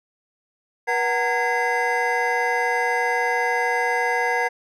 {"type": "tone cluster", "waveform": "triangle", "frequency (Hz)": [482.5, 749, 916, 1649, 2042], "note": ["B4", "F#5", "A#5", "G#6", "C7"], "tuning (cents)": [-40, 21, -31, -13, -43], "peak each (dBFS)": -24, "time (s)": [0.87, 4.49], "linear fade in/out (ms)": 20, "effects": []}